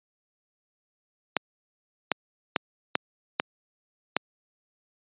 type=clicks; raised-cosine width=0.3 ms; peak=-5 dBFS; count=6; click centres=1.367 / 2.117 / 2.562 / 2.954 / 3.399 / 4.166 s; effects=high-pass 200 Hz 12 dB/octave + resampled to 8000 Hz